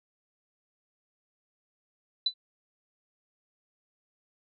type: tone with exponential decay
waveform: sine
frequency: 3987 Hz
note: B7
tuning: 16 cents sharp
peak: -19 dBFS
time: 2.26-2.34 s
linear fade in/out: 5 ms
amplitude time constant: 16 ms
effects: none